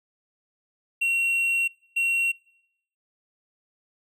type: tone pair in turn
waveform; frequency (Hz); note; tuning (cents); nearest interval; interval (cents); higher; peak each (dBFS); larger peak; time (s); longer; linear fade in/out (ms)
triangle; 2736 / 2736; F7 / F7; -36 / -36; unison; 0; neither; -19; neither; 1.01-1.68 / 1.96-2.32; first; 10
effects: noise-tail reverb RT60 0.8 s tail -25 dB re dry